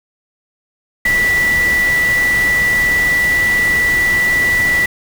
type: tone in noise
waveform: sine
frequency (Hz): 1963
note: B6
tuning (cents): -11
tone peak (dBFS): -11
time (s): 1.05-4.86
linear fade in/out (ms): 5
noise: pink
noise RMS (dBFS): -24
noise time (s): 1.05-4.86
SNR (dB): +10
effects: none